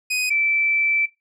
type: tone pair in turn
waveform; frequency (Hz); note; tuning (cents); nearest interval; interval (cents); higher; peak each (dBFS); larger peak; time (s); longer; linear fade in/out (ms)
sawtooth / sine; 2500 / 2326; D#7 / D7; +8 / -17; minor second; 125; first; -17; neither; 0.1-0.3 / 0.3-1.06; second; 10
effects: noise-tail reverb RT60 0.2 s tail -18 dB re dry + low-pass 12000 Hz 12 dB/octave